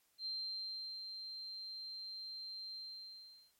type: tone with ADSR envelope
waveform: sine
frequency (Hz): 4151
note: C8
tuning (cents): -15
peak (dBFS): -38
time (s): 0.18-3.53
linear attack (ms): 77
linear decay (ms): 750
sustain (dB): -6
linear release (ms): 780
effects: white hiss -75 dBFS RMS until 3.59 s + MP3 64 kbps